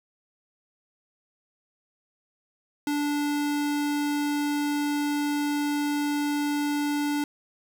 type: tone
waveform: square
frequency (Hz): 291.8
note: D4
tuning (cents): -11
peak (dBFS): -25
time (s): 2.87-7.24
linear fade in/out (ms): 2
effects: 10-bit